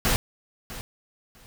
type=noise with echo; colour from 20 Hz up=pink; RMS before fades=-22 dBFS; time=0.05-0.16 s; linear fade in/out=0 ms; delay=650 ms; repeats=2; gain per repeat=-15 dB; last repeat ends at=1.46 s; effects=none